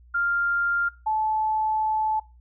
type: tone pair in turn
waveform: sine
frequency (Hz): 1396.9 / 867.9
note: F6 / A5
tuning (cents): 0 / -24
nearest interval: minor sixth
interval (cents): 824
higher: first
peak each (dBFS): -21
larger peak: neither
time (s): 0.14-0.89 / 1.06-2.2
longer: second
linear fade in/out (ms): 10
effects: noise-tail reverb RT60 0.3 s tail -21 dB re dry + added 60 Hz sine -49 dBFS peak until 2.4 s